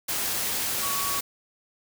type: tone in noise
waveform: sine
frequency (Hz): 1124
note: C#6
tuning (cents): +24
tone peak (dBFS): -31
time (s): 0.82-1.2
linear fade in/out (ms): 10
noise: white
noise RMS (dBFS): -28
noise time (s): 0.08-1.21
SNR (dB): -6
effects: none